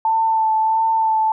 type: tone with vibrato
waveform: sine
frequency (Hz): 886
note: A5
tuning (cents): +12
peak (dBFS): -14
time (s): 0.05-1.32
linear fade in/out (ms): 2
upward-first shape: sine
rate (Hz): 1.5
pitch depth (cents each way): 19
effects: none